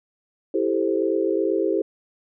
sine chord, A minor seventh, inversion second, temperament equal, 329.6 / 392 / 440 / 523.3 Hz, E4 / G4 / A4 / C5, 0 / 0 / 0 / 0 cents, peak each -24 / -23 / -26 / -27 dBFS, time 0.54-1.82 s, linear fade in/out 5 ms, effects none

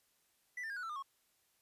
triangle tone with pitch steps, 1975.5 / 1790.7 / 1623.2 / 1471.4 / 1333.8 / 1209.1 / 1096 Hz, B6 / A6 / G#6 / F#6 / E6 / D#6 / C#6, 0 / +30 / -40 / -10 / +20 / -50 / -20 cents, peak -38 dBFS, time 0.57-1.025 s, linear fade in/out 5 ms, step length 65 ms, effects white hiss -75 dBFS RMS until 1.61 s + resampled to 32000 Hz

